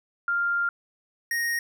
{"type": "tone pair in turn", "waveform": ["sine", "square"], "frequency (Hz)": [1396.9, 1865.6], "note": ["F6", "A#6"], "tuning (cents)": [0, 1], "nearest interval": "perfect fourth", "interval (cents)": 501, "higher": "second", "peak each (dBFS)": [-22, -25], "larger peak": "first", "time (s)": [[0.28, 0.69], [1.31, 1.59]], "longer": "first", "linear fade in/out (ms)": 2, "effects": []}